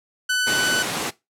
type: tone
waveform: sawtooth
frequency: 1498 Hz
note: F#6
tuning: 21 cents sharp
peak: -15 dBFS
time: 0.29-0.83 s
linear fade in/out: 10 ms
type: high-pass noise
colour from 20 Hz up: pink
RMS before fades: -26 dBFS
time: 0.46-1.11 s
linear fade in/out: 20 ms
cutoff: 210 Hz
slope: 12 dB/octave
effects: noise-tail reverb RT60 0.2 s tail -19 dB re dry + low-pass 11000 Hz 12 dB/octave